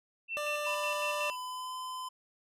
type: tone with tremolo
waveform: sine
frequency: 2690 Hz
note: E7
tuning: 34 cents sharp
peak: -33 dBFS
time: 0.28-1.37 s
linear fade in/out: 50 ms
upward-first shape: square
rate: 5.4 Hz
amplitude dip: 60%
type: tone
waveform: 25% pulse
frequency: 593 Hz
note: D5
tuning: 17 cents sharp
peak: -30 dBFS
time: 0.37-1.3 s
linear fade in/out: 0 ms
type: noise with exponential decay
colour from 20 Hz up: violet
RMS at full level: -48 dBFS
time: 0.56-0.64 s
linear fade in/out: 0 ms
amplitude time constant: 16 ms
type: tone with pitch glide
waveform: square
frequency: 996 to 1021 Hz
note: B5 to C6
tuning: +14 to -43 cents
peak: -38 dBFS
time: 0.66-2.09 s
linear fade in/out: 10 ms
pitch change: +43 cents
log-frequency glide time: 1.16-1.75 s
effects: resampled to 32000 Hz